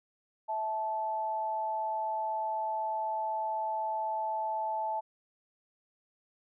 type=tone pair together; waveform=sine; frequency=653.9 / 872 Hz; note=E5 / A5; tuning=-14 / -16 cents; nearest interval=perfect fourth; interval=498 cents; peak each=-37 / -31 dBFS; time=0.48-5.01 s; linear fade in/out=20 ms; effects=none